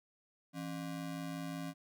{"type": "ring-modulated tone", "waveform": "square", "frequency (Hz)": 220, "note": "A3", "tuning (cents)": 0, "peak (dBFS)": -37, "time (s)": [0.53, 1.74], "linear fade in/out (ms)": 50, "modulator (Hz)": 52.7, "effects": []}